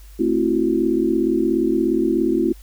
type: chord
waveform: sine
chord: F# half-diminished seventh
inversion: first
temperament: just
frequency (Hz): 222 / 266.4 / 333 / 370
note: A3 / C4 / E4 / F#4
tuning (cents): +16 / +31 / +18 / 0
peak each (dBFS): -24 / -22 / -19 / -22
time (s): 0.19-2.53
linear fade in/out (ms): 10
effects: added 50 Hz sine -39 dBFS peak until 2.62 s + white hiss -52 dBFS RMS until 2.62 s